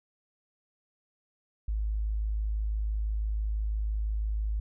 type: tone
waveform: sine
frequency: 53 Hz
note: G#1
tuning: 36 cents sharp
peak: -27 dBFS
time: 1.68-4.6 s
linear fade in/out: 5 ms
effects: none